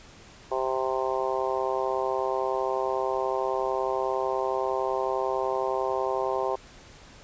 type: harmonic tone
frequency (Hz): 130.9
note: C3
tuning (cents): +1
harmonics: 3 / 4 / 5 / 6 / 7 / 8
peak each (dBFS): -30 / -31 / -32 / -33 / -33 / -34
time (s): 0.51-6.56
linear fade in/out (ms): 10
effects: pink hiss -50 dBFS RMS until 7.23 s + resampled to 16000 Hz